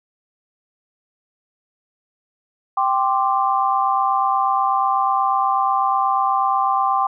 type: chord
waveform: sine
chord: G suspended fourth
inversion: none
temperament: equal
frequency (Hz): 784 / 1046.5 / 1174.7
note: G5 / C6 / D6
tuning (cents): 0 / 0 / 0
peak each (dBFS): -19 / -20 / -21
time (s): 2.77-7.07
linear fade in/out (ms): 5
effects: none